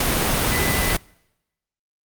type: tone in noise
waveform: sine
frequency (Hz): 2001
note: B6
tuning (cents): +22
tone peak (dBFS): -25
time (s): 0.51-0.94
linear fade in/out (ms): 5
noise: pink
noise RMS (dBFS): -20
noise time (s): 0-0.97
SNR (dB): -8
effects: noise-tail reverb RT60 0.9 s tail -26 dB re dry + Opus 48 kbps